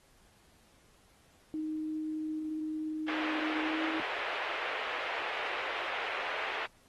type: tone with pitch glide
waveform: sine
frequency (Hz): 311.1 to 319.3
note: D#4 to D#4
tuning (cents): 0 to +45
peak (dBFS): -33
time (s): 1.54-4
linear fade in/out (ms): 0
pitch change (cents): +45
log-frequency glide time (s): 3.62-3.83
type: band-pass noise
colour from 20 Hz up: white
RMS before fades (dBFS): -37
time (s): 3.08-6.66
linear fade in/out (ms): 2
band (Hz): 430 to 2600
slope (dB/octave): 24
effects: pink hiss -65 dBFS RMS until 6.88 s + AAC 32 kbps